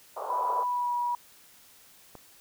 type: band-pass noise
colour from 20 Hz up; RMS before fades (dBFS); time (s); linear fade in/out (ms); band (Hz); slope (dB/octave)
white; -35; 0.16-0.64; 10; 450 to 1100; 48
type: tone with pitch glide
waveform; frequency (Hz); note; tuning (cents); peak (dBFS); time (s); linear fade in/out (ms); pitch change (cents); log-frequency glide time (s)
sine; 987.8 to 966.9; B5 to B5; 0 to -37; -26; 0.3-1.15; 2; -37; 0.64-0.95
type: click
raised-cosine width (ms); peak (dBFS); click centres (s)
1; -30; 2.153
effects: white hiss -56 dBFS RMS until 2.4 s